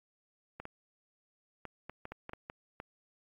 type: clicks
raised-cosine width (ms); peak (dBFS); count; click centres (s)
0.5; -27; 10; 0.6 / 0.654 / 1.653 / 1.896 / 2.054 / 2.12 / 2.294 / 2.334 / 2.499 / 2.801
effects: AAC 32 kbps

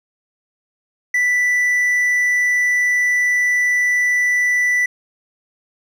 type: tone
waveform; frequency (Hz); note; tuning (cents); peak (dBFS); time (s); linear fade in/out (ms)
triangle; 1975.5; B6; 0; -12; 1.14-4.86; 5
effects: none

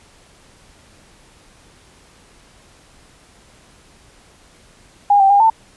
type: tone with pitch steps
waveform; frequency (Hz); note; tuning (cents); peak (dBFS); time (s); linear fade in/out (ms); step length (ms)
sine; 813 / 780 / 807 / 893; G#5 / G5 / G#5 / A5; -37 / -9 / -50 / +25; -8; 5.1-5.5; 5; 100
effects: pink hiss -49 dBFS RMS until 5.76 s + resampled to 24000 Hz

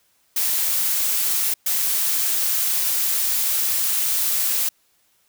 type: noise bursts at uneven times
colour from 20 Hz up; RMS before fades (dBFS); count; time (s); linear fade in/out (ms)
blue; -21; 2; 0.36-1.54 / 1.66-4.69; 5
effects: white hiss -63 dBFS RMS until 5.28 s

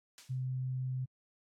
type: noise with exponential decay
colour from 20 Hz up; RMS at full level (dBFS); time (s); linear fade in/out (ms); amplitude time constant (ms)
blue; -42; 0.18-0.47; 0; 62
type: tone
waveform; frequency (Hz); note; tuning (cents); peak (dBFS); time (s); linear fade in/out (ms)
sine; 129; C3; -24; -33; 0.29-1.06; 20
effects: low-pass 6000 Hz 12 dB/octave + AAC 64 kbps

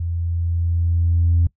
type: tone with level ramp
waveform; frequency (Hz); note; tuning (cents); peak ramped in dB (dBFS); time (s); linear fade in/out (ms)
sine; 84.8; E2; +50; -21 to -11; 0-1.47; 5
effects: noise-tail reverb RT60 0.1 s tail -22 dB re dry + tanh soft clip ceiling -9 dBFS

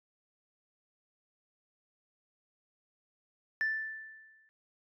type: tone with exponential decay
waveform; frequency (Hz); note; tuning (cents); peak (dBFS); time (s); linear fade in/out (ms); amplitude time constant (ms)
sine; 1763; A6; +3; -25; 3.61-4.49; 0; 190
effects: tanh soft clip ceiling -25 dBFS

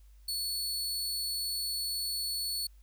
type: tone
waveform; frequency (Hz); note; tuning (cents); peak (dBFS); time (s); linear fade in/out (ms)
sawtooth; 4418; C#8; -7; -29; 0.28-2.67; 5
effects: added 50 Hz sine -53 dBFS peak until 2.82 s + white hiss -71 dBFS RMS until 2.82 s

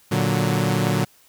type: chord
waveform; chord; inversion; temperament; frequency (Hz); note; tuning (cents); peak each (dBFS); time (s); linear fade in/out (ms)
sawtooth; Bb augmented; none; equal; 116.54 / 146.83 / 185; Bb2 / D3 / F#3; 0 / 0 / 0; -19; 0.11-1.05; 10
effects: white hiss -55 dBFS RMS until 1.28 s

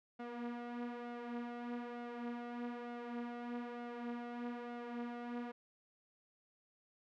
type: tone with flanger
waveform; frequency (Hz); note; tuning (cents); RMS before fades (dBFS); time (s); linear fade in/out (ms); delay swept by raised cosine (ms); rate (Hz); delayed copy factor
sawtooth; 239.9; A#3; +50; -44; 0.19-5.52; 10; 1.4 to 5.7; 1.1; +0.55
effects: low-pass 2000 Hz 12 dB/octave

